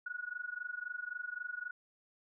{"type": "tone with amplitude modulation", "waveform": "sine", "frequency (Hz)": 1460, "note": "F#6", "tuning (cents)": -24, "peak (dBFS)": -35, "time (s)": [0.06, 1.71], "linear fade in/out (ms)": 5, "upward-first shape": "sine", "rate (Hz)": 23.8, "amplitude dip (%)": 90, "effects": []}